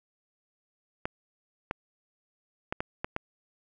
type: clicks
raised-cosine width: 0.5 ms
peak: -15 dBFS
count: 6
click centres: 1.055 / 1.711 / 2.725 / 2.805 / 3.045 / 3.164 s
effects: none